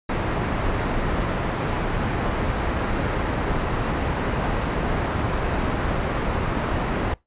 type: low-pass noise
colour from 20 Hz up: pink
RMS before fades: -24 dBFS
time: 0.09-7.14 s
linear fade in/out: 5 ms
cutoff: 1700 Hz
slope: 12 dB/octave
effects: noise-tail reverb RT60 0.2 s tail -23 dB re dry + resampled to 8000 Hz